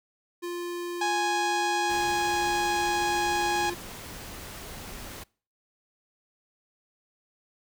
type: tone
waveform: square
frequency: 349.2 Hz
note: F4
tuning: in tune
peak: -32 dBFS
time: 0.42-3.75 s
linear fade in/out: 20 ms
type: harmonic tone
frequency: 830.6 Hz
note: G#5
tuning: in tune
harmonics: 1 / 2 / 3 / 4 / 5 / 6 / 7 / 8 / 9 / 10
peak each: -26 / -32 / -36 / -38 / -40 / -42 / -43 / -44 / -45 / -46 dBFS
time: 1.01-3.7 s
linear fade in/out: 5 ms
type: noise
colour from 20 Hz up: pink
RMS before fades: -41 dBFS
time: 1.89-5.24 s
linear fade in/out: 10 ms
effects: noise-tail reverb RT60 0.4 s tail -24 dB re dry